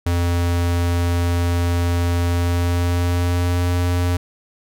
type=tone with pitch glide; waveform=square; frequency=86.7 to 88.32 Hz; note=F2 to F2; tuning=-12 to +20 cents; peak=-17 dBFS; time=0.06-4.17 s; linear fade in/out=5 ms; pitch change=+32 cents; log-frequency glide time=2.27-3.71 s; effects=none